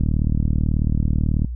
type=click train; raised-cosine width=5 ms; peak=-8 dBFS; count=56; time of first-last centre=0.01-1.446 s; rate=38.3 Hz; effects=noise-tail reverb RT60 0.1 s tail -24 dB re dry + added 60 Hz sine -25 dBFS peak until 1.55 s